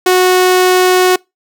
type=tone; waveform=sawtooth; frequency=367.1 Hz; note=F#4; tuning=14 cents flat; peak=-3 dBFS; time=0.06-1.16 s; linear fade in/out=5 ms; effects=noise-tail reverb RT60 0.2 s tail -25 dB re dry